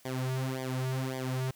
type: tone with flanger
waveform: sawtooth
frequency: 130.2 Hz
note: C3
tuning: 8 cents flat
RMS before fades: -33 dBFS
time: 0.05-1.51 s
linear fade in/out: 5 ms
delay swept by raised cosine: 0.73 to 3.83 ms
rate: 1.8 Hz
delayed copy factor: -0.95
effects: white hiss -61 dBFS RMS until 1.55 s